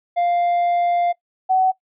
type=tone pair in turn; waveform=triangle / sine; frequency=698.5 / 751.8 Hz; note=F5 / F#5; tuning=0 / +27 cents; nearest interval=minor second; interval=127 cents; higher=second; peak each=-14 / -13 dBFS; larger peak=second; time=0.16-1.13 / 1.49-1.72 s; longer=first; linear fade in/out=20 ms; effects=noise-tail reverb RT60 0.1 s tail -19 dB re dry + resampled to 8000 Hz